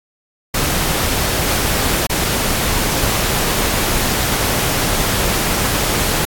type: noise with dropouts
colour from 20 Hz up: pink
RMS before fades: -17 dBFS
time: 0.54-6.25 s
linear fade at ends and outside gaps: 5 ms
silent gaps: 2.069-2.096 s
effects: AAC 64 kbps